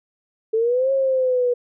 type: linear two-way sweep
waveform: sine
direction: up then down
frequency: 435.5 to 544 to 484.5 Hz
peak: -16 dBFS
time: 0.53-1.54 s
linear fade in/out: 10 ms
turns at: 0.92 s
effects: none